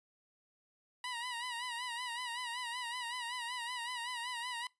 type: tone with vibrato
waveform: 15% pulse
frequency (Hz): 967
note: B5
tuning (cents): -37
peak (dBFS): -32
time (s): 1.04-4.67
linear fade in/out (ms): 2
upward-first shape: sine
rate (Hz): 5.3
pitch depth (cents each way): 75
effects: noise-tail reverb RT60 0.2 s tail -22 dB re dry + resampled to 22050 Hz

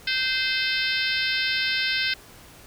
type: harmonic tone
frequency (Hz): 518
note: C5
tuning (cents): -17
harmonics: 3 / 4 / 5 / 6 / 7 / 8 / 9 / 10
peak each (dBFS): -28 / -29 / -30 / -31 / -31 / -32 / -33 / -33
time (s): 0.07-2.14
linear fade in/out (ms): 5
effects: pink hiss -48 dBFS RMS until 2.66 s

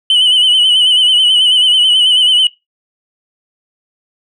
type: tone with vibrato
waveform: sine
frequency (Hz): 3001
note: F#7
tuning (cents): +24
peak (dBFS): -4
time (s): 0.1-2.47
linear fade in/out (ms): 2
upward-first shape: sine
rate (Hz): 9.2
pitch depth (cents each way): 57
effects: noise-tail reverb RT60 0.2 s tail -22 dB re dry + tanh soft clip ceiling -5 dBFS

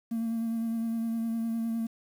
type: tone with vibrato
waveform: triangle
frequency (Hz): 227.9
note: A#3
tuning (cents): -39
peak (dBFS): -25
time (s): 0.11-1.87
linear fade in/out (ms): 10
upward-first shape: sine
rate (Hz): 9.8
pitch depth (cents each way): 21
effects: tanh soft clip ceiling -23 dBFS + 9-bit

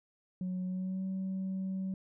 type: tone with pitch glide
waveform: sine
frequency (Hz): 183.5 to 189.86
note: F#3 to F#3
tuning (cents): -14 to +45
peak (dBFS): -31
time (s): 0.41-1.94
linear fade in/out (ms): 2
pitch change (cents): +59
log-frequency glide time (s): 0.66-1.04
effects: tanh soft clip ceiling -31 dBFS

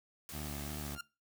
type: noise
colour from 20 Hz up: white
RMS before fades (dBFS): -47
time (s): 0.29-0.95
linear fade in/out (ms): 0
type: tone with vibrato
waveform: 15% pulse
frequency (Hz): 73.42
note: D2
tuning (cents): 0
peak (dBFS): -34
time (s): 0.31-0.99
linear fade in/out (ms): 50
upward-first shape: square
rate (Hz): 2.8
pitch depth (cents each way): 38
type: tone with exponential growth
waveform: sawtooth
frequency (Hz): 1396.9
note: F6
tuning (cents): 0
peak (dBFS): -33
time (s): 0.9-1.01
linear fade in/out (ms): 5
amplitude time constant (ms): 23
effects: noise-tail reverb RT60 0.3 s tail -22 dB re dry

